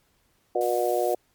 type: harmonic tone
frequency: 120.9 Hz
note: B2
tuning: 36 cents flat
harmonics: 3 / 4 / 5 / 6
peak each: -27 / -27 / -27 / -27 dBFS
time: 0.55-1.15 s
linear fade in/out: 5 ms
type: noise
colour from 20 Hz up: blue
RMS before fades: -40 dBFS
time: 0.61-1.14 s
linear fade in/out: 0 ms
effects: pink hiss -67 dBFS RMS until 1.34 s + MP3 96 kbps